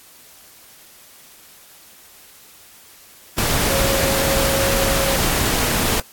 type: tone in noise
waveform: sine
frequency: 545 Hz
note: C#5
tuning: 29 cents flat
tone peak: -21 dBFS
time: 3.7-5.16 s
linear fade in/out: 2 ms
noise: pink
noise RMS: -19 dBFS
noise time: 3.38-6 s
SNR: -5 dB
effects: white hiss -46 dBFS RMS until 6.12 s + AAC 64 kbps